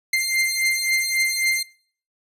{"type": "beating tone pair", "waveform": "sawtooth", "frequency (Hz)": [2093, 2096.7], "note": ["C7", "C7"], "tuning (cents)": [0, 3], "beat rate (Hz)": 3.7, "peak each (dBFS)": [-20, -18], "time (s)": [0.13, 1.63], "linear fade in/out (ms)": 5, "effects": ["noise-tail reverb RT60 0.5 s tail -21 dB re dry", "resampled to 32000 Hz"]}